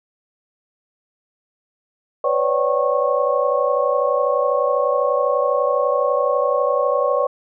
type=tone cluster; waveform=sine; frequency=499.8 / 556 / 588 / 767 / 1095 Hz; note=B4 / C#5 / D5 / G5 / C#6; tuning=+21 / +5 / +2 / -38 / -22 cents; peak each=-21 / -21 / -21 / -29 / -22 dBFS; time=2.24-7.27 s; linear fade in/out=5 ms; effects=none